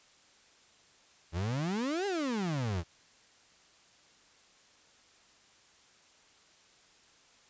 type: exponential two-way sweep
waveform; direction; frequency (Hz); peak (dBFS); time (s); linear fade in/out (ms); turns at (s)
35% pulse; up then down; 78.9 to 415.3 to 78.9; -29; 1.32-2.84; 50; 2.06
effects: white hiss -62 dBFS RMS until 7.49 s + resampled to 16000 Hz